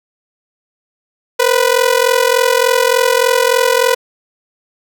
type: ring-modulated tone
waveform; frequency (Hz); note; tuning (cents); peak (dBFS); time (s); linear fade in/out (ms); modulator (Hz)
sawtooth; 493.9; B4; 0; -3; 1.39-3.95; 10; 21.7
effects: none